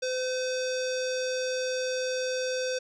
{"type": "tone with low-pass filter", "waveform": "square", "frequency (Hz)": 511, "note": "C5", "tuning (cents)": -41, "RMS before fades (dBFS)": -30, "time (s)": [0.02, 2.79], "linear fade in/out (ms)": 10, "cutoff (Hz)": 5700, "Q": 3.1, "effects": []}